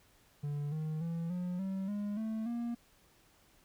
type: tone with pitch steps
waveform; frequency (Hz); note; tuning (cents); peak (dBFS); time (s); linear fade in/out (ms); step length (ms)
triangle; 145.4 / 155.84 / 167.02 / 179.01 / 191.86 / 205.6 / 220.4 / 236.2; D3 / D#3 / E3 / F3 / G3 / G#3 / A3 / A#3; -17 / +3 / +23 / +43 / -37 / -17 / +3 / +23; -32; 0.43-2.75; 10; 290
effects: pink hiss -66 dBFS RMS until 3.64 s